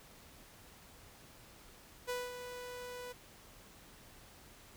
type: tone with ADSR envelope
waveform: sawtooth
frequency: 493.9 Hz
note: B4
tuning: in tune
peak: -31 dBFS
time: 2.07-3.13 s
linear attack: 26 ms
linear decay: 210 ms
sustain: -9 dB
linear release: 14 ms
effects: pink hiss -58 dBFS RMS until 4.76 s